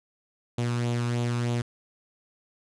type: tone with flanger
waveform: sawtooth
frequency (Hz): 119.9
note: A#2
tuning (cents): +49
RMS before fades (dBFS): -27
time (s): 0.58-1.62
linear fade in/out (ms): 5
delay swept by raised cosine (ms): 0.28 to 0.81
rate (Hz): 3.2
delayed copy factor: +0.5
effects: resampled to 22050 Hz